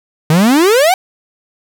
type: exponential sweep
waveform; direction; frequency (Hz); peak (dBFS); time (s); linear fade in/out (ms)
45% pulse; up; 149 to 783; -7; 0.3-0.94; 2
effects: none